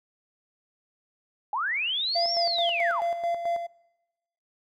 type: linear two-way sweep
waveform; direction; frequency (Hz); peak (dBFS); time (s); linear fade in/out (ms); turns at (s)
sine; up then down; 784 to 5570 to 784; -25; 1.53-3.01; 2; 2.33
type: tone with tremolo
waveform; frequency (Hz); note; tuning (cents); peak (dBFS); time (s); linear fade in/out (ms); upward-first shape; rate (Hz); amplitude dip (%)
triangle; 685; F5; -34; -22; 2.15-3.67; 10; square; 4.6; 55
effects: noise-tail reverb RT60 1.0 s tail -23 dB re dry